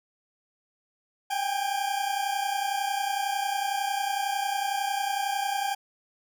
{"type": "tone pair together", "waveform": "40% pulse", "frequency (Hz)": [784, 815], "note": ["G5", "G#5"], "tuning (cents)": [0, -33], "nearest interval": "minor second", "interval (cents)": 67, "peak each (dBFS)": [-28, -29], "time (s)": [1.3, 5.75], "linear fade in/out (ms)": 10, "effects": []}